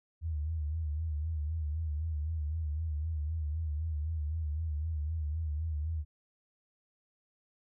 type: tone with vibrato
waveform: sine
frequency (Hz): 77.78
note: D#2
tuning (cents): 0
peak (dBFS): -31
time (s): 0.21-6.05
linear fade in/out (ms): 50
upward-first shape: sine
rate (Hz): 3.9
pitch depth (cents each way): 93
effects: none